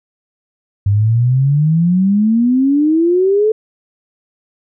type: exponential sweep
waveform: sine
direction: up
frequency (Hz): 98.2 to 441.7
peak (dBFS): -9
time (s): 0.86-3.52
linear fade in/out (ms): 5
effects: none